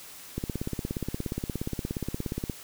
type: click train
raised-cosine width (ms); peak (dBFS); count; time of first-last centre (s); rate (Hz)
3; -17; 37; 0.38-2.498; 17
effects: white hiss -46 dBFS RMS until 2.63 s